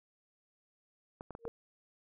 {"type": "clicks", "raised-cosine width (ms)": 1, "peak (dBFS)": -29, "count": 4, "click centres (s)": [1.209, 1.307, 1.351, 1.453]}
{"type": "tone with exponential growth", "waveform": "sine", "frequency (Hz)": 461.7, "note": "A#4", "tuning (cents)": -17, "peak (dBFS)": -33, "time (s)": [1.39, 1.48], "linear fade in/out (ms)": 0, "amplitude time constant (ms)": 18}
{"effects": []}